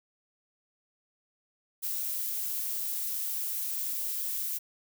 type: noise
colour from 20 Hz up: violet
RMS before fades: -33 dBFS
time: 1.82-4.59 s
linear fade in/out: 20 ms
effects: none